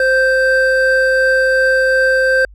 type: tone pair together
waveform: triangle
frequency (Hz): 523 / 1566.3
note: C5 / G6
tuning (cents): -1 / -2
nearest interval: octave + perfect fifth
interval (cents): 1899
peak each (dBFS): -11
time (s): 0-2.45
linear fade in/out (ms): 2
effects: added 50 Hz sine -37 dBFS peak until 2.54 s